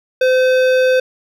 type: tone with hard clipping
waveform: sine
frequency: 513 Hz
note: C5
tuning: 34 cents flat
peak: -12 dBFS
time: 0.21-1 s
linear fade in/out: 5 ms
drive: 14 dB
effects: none